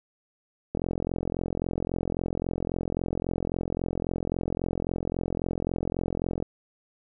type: click train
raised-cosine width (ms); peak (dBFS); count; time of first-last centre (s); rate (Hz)
2; -15; 249; 0.75-6.425; 43.7
effects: none